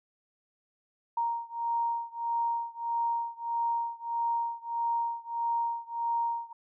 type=beating tone pair; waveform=sine; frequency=932.3 / 933.9 Hz; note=A#5 / A#5; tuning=0 / +3 cents; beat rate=1.6 Hz; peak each=-31 / -32 dBFS; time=1.17-6.53 s; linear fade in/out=5 ms; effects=none